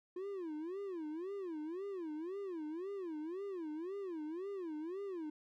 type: tone with vibrato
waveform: triangle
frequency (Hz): 349.2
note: F4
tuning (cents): 0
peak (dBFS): -38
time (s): 0.16-5.3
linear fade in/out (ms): 5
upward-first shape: sine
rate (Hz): 1.9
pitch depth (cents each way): 250
effects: none